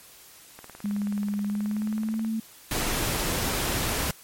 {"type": "click train", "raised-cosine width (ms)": 0.5, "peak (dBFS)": -27, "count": 32, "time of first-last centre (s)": [0.59, 2.248], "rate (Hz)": 18.7}
{"type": "tone with pitch glide", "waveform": "sine", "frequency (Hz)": [204.5, 221.7], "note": ["G#3", "A3"], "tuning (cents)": [-26, 13], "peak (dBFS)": -25, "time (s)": [0.84, 2.4], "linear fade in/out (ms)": 5, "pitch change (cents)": 139, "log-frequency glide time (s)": [1.47, 2.21]}
{"type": "noise", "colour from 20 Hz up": "pink", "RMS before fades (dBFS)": -27, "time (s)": [2.71, 4.11], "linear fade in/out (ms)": 2}
{"effects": ["white hiss -50 dBFS RMS until 4.23 s", "MP3 64 kbps"]}